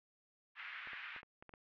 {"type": "band-pass noise", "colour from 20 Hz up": "pink", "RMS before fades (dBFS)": -48, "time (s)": [0.55, 1.22], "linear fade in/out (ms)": 50, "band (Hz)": [1500, 2600], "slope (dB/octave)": 24}
{"type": "clicks", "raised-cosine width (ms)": 0.5, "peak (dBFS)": -38, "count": 7, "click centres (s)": [0.873, 0.933, 1.163, 1.231, 1.425, 1.493, 1.538]}
{"effects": ["low-pass 4000 Hz 12 dB/octave"]}